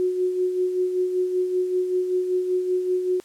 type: tone with tremolo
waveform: sine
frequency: 365.7 Hz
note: F#4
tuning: 20 cents flat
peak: -18 dBFS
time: 0-3.2 s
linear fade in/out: 0 ms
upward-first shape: sine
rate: 5.2 Hz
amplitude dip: 50%
effects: white hiss -54 dBFS RMS until 3.24 s + low-pass 11000 Hz 12 dB/octave